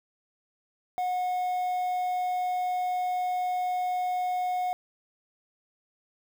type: tone with quantisation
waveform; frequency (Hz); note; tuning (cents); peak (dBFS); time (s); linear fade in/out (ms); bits
triangle; 728; F#5; -28; -24; 0.98-4.73; 0; 8
effects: none